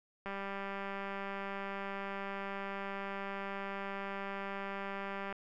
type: click train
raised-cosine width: 0.5 ms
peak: -26 dBFS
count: 999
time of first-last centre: 0.26-5.326 s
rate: 197 Hz
effects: none